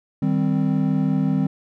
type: chord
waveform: triangle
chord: C minor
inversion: first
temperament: equal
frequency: 155.56 / 196 / 261.6 Hz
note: Eb3 / G3 / C4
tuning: 0 / 0 / 0 cents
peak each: -20 dBFS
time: 0.22-1.47 s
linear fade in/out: 5 ms
effects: none